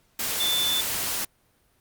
sine tone in noise, 3520 Hz, A7, in tune, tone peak -23 dBFS, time 0.4-0.81 s, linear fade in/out 5 ms, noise white, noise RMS -28 dBFS, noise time 0.19-1.25 s, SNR +2 dB, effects pink hiss -65 dBFS RMS until 1.8 s + Opus 48 kbps

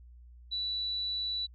sine tone, 3951 Hz, B7, in tune, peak -31 dBFS, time 0.51-1.47 s, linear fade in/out 20 ms, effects added 60 Hz sine -50 dBFS peak until 1.54 s

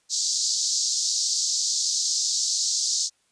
white band-pass noise, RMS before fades -25 dBFS, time 0.09-3.1 s, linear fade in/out 50 ms, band 4200 to 7200 Hz, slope 48 dB/octave, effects white hiss -67 dBFS RMS until 3.31 s + resampled to 22050 Hz

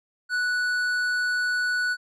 sine tone with tanh clipping, 1478 Hz, F#6, 2 cents flat, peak -24 dBFS, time 0.29-1.97 s, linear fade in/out 50 ms, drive 10 dB, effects none

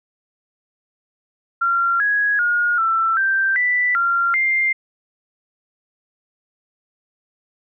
sine tone with pitch steps, 1377 / 1664 / 1432 / 1336 / 1568 / 1978 / 1382 / 2102 Hz, F6 / G#6 / F6 / E6 / G6 / B6 / F6 / C7, -25 / +3 / +43 / +23 / 0 / +2 / -19 / +7 cents, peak -15 dBFS, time 1.61-4.73 s, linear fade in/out 10 ms, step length 390 ms, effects none

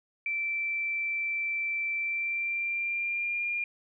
sine tone with pitch glide, 2336 to 2407 Hz, D7 to D7, -10 to +42 cents, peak -28 dBFS, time 0.26-3.64 s, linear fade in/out 2 ms, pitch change +52 cents, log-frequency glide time 1.96-3.45 s, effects none

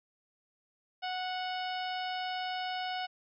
harmonic tone, 737 Hz, F#5, 7 cents flat, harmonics 1 / 2 / 3 / 4 / 5 / 6 / 7, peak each -35 / -42 / -45 / -42 / -48 / -50 / -48 dBFS, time 1.02-3.07 s, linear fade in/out 20 ms, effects none

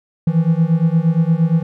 triangle beating tone pair, 160 / 168.6 Hz, D#3 / E3, +49 / +39 cents, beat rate 8.6 Hz, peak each -13 dBFS, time 0.27-1.63 s, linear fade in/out 5 ms, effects none

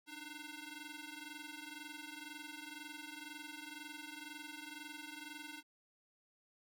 10% pulse ring-modulated tone, 600 Hz, D5, 37 cents sharp, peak -36 dBFS, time 0.06-5.63 s, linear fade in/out 50 ms, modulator 889 Hz, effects none

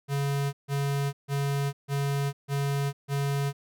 square tone bursts, 140.5 Hz, C#3, 24 cents sharp, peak -26 dBFS, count 6, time 0.08-3.53 s, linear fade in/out 50 ms, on 450 ms, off 150 ms, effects none

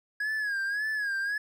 triangle tone with vibrato, 1661.2 Hz, G#6, in tune, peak -26 dBFS, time 0.2-1.38 s, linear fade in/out 5 ms, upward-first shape sine, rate 1.8 Hz, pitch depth 90 cents each way, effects none

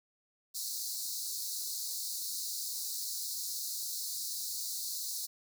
pink high-pass noise, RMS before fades -38 dBFS, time 0.54-5.27 s, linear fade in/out 20 ms, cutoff 4000 Hz, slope 96 dB/octave, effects none

